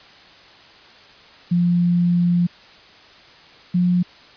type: tone pair in turn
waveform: sine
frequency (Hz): 174.61 / 178.18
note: F3 / F3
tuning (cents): 0 / +35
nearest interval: unison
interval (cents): 35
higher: second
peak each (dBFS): -14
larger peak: neither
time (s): 1.51-2.47 / 3.74-4.03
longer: first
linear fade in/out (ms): 10
effects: white hiss -46 dBFS RMS until 4.36 s + resampled to 11025 Hz